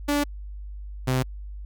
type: tone pair in turn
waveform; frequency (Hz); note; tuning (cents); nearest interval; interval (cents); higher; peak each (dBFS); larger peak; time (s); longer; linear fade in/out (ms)
sawtooth; 289.6 / 129; D4 / C3; -24 / -24; octave + major second; 1400; first; -17; neither; 0.08-0.24 / 1.07-1.23; neither; 10
effects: added 50 Hz sine -34 dBFS peak until 1.65 s